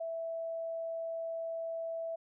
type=tone; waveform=sine; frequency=659 Hz; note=E5; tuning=1 cent flat; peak=-35 dBFS; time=0-2.16 s; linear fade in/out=10 ms; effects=none